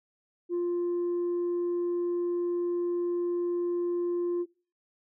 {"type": "tone", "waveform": "sine", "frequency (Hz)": 349.5, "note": "F4", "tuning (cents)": 1, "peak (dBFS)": -24, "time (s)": [0.49, 4.46], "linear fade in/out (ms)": 50, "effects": ["noise-tail reverb RT60 0.4 s tail -22 dB re dry", "tanh soft clip ceiling -25 dBFS"]}